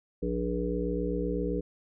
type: harmonic tone with a mistuned harmonic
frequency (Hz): 59.2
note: A#1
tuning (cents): +27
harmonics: 1 / 3 / 5 / 7 / 8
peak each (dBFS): -34 / -34 / -34 / -34 / -34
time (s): 0.22-1.61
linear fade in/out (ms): 10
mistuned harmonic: 8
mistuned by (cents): +31
effects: none

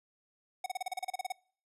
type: tone bursts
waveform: square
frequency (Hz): 743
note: F#5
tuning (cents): +7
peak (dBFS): -33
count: 13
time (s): 0.64-1.322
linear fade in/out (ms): 5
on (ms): 22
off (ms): 33
effects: noise-tail reverb RT60 0.5 s tail -24 dB re dry + resampled to 32000 Hz

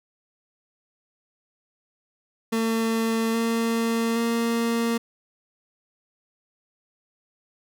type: tone with pitch steps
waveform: 30% pulse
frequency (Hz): 225.9 / 228.8 / 231.7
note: A3 / A#3 / A#3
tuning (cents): +46 / -32 / -10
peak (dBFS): -19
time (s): 2.52-4.98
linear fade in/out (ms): 10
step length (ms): 820
effects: none

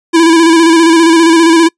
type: tone with vibrato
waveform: square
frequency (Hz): 330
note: E4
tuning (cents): +2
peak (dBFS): -4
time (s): 0.13-1.69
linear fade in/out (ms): 20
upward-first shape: square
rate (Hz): 15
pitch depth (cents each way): 39
effects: noise-tail reverb RT60 0.1 s tail -25 dB re dry + resampled to 22050 Hz

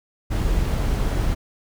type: noise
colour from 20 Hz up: brown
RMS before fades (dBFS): -21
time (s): 0.3-1.35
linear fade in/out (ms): 20
effects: none

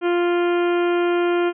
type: harmonic tone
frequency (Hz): 349.2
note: F4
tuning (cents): 0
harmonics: 1 / 2 / 3 / 4 / 5 / 6 / 7 / 8 / 9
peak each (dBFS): -17 / -27 / -31 / -29 / -37 / -39 / -35 / -40 / -40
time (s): 0.01-1.53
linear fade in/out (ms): 50
effects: none

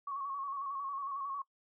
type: tone with vibrato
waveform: sine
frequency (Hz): 1108.7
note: C#6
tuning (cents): 0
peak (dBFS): -36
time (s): 0.07-1.42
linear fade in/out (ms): 5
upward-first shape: square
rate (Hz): 11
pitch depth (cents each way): 42
effects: noise-tail reverb RT60 0.1 s tail -19 dB re dry

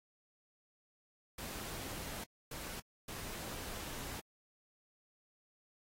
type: noise bursts at uneven times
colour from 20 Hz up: pink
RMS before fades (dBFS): -45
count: 3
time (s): 1.38-2.24 / 2.51-2.8 / 3.08-4.2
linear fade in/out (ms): 5
effects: AAC 48 kbps

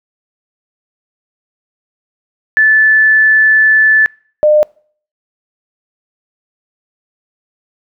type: tone pair in turn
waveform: sine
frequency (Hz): 1745 / 604.3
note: A6 / D5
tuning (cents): -15 / +49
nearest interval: octave + tritone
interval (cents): 1836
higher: first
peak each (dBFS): -5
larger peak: neither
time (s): 2.57-4.06 / 4.43-4.63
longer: first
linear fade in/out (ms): 0
effects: noise-tail reverb RT60 0.5 s tail -26 dB re dry

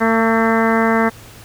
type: harmonic tone with a mistuned harmonic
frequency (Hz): 225.8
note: A3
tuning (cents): +45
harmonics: 1 / 2 / 3 / 4 / 5 / 6 / 7 / 8 / 9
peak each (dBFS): -16 / -19 / -21 / -22 / -23 / -24 / -24 / -25 / -26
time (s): 0-1.1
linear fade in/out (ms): 20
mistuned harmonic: 6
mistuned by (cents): -30
effects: added 111 Hz sine -41 dBFS peak until 1.44 s + pink hiss -41 dBFS RMS until 1.44 s

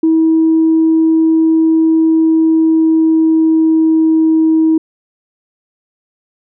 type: tone with pitch glide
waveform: sine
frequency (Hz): 322.1 to 319.3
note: E4 to D#4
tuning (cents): -40 to +45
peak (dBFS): -6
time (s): 0.03-4.78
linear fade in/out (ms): 5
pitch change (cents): -15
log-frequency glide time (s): 2-4.45
effects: tanh soft clip ceiling -3 dBFS

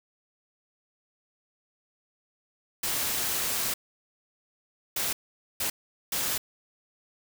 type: noise bursts at uneven times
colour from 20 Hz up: white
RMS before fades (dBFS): -29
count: 4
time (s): 2.83-3.74 / 4.96-5.13 / 5.6-5.7 / 6.12-6.38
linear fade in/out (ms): 5
effects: none

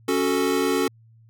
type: chord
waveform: square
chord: F# minor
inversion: second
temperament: equal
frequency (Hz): 277.2 / 370 / 440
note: C#4 / F#4 / A4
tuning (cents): 0 / 0 / 0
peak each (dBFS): -25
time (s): 0.08-0.88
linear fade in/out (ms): 5
effects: added 113 Hz sine -50 dBFS peak until 1.29 s

